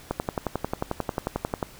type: click train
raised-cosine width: 1 ms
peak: -11 dBFS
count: 18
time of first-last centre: 0.11-1.628 s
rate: 11.2 Hz
effects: pink hiss -48 dBFS RMS until 1.79 s